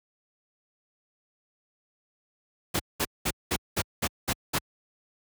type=noise bursts; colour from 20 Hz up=pink; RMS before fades=-26 dBFS; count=8; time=2.74-4.588 s; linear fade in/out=10 ms; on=56 ms; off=200 ms; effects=high-pass 60 Hz 12 dB/octave